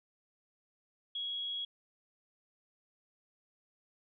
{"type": "tone with amplitude modulation", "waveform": "sine", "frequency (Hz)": 3322, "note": "G#7", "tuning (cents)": 0, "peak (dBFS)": -34, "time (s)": [1.15, 1.65], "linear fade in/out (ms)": 5, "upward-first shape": "sine", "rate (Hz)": 194, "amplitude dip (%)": 25, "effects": []}